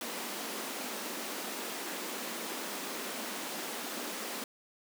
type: high-pass noise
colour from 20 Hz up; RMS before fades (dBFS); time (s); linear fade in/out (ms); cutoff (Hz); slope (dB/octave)
pink; -39; 0.01-4.44; 2; 210; 48
effects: none